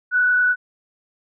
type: tone with frequency modulation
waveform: sine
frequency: 1480 Hz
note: F#6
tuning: in tune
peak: -14 dBFS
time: 0.11-0.56 s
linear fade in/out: 50 ms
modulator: 29.6 Hz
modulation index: 0.59
effects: none